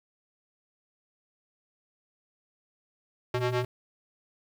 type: ring-modulated tone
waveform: sawtooth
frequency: 247.5 Hz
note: B3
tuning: 4 cents sharp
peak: -19 dBFS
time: 3.34-3.65 s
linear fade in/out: 5 ms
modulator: 128 Hz
effects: low-pass 4000 Hz 12 dB/octave + 9-bit